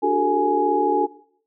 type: tone cluster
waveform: sine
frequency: 294.6 / 366.3 / 400.5 / 443.7 / 835 Hz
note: D4 / F#4 / G4 / A4 / G#5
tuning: +6 / -17 / +37 / +14 / +9 cents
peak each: -25 / -23 / -28 / -22 / -20 dBFS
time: 0.02-1.07 s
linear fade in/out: 20 ms
effects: noise-tail reverb RT60 0.6 s tail -19 dB re dry